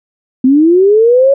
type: linear sweep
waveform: sine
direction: up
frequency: 250.1 to 561 Hz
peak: -4 dBFS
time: 0.44-1.34 s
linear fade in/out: 5 ms
effects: none